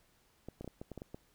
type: clicks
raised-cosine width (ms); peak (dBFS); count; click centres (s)
2; -30; 9; 0.486 / 0.61 / 0.645 / 0.677 / 0.815 / 0.917 / 0.977 / 1.019 / 1.145
effects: pink hiss -70 dBFS RMS until 1.34 s

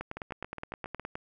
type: two click trains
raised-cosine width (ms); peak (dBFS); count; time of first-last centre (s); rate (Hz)
0.5; -21 / -24; 12 / 7; 0.01-1.155 / 0.17-0.996; 9.61 / 7.26
effects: none

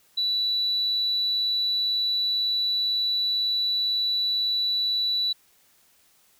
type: tone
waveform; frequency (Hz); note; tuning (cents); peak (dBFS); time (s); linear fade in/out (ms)
sine; 3951; B7; 0; -21; 0.17-5.33; 10
effects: tanh soft clip ceiling -17 dBFS + white hiss -61 dBFS RMS until 6.39 s

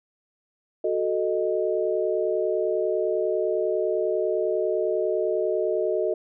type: chord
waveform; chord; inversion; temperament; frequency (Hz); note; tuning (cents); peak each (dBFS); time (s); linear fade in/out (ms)
sine; D# diminished; first; equal; 370 / 440 / 622.3; F#4 / A4 / D#5; 0 / 0 / 0; -26; 0.84-6.14; 5
effects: none

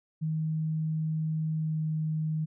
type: tone with pitch glide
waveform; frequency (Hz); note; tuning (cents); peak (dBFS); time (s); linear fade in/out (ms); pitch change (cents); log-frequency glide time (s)
sine; 157.5 to 156.41; D#3 to D#3; +21 to +9; -27; 0.21-2.46; 20; -12; 1.56-1.81
effects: none

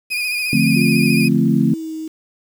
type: tone with vibrato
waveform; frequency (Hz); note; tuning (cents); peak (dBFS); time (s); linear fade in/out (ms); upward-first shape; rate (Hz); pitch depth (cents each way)
35% pulse; 2465; D#7; -17; -17; 0.1-1.29; 20; sine; 14; 43
type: chord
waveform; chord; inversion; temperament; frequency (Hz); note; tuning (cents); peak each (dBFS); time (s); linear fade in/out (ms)
sine; D minor seventh; none; equal; 146.83 / 174.61 / 220 / 261.6; D3 / F3 / A3 / C4; 0 / 0 / 0 / 0; -19 / -19 / -16 / -18; 0.53-1.74; 2
type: tone with pitch glide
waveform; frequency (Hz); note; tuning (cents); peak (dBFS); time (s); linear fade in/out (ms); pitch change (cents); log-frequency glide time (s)
sine; 349.2 to 316.5; F4 to D#4; 0 to +30; -24; 0.76-2.08; 5; -170; 1.09-1.94
effects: 7-bit

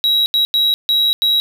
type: tone bursts at uneven times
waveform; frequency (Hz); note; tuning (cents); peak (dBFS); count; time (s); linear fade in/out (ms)
triangle; 3862; B7; -39; -10; 5; 0.04-0.26 / 0.34-0.45 / 0.54-0.74 / 0.89-1.13 / 1.22-1.4; 0
effects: none

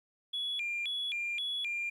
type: tone with vibrato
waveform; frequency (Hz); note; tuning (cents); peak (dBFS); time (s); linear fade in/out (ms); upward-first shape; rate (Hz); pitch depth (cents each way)
sine; 2846; F7; +32; -31; 0.33-1.9; 10; square; 1.9; 300
effects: tanh soft clip ceiling -29 dBFS + 11-bit

